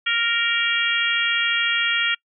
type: harmonic tone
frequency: 466.1 Hz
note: A#4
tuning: in tune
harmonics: 3 / 4 / 5 / 6 / 7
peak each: -25 / -25 / -25 / -25 / -25 dBFS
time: 0.06-2.15 s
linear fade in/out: 10 ms
effects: noise-tail reverb RT60 0.1 s tail -26 dB re dry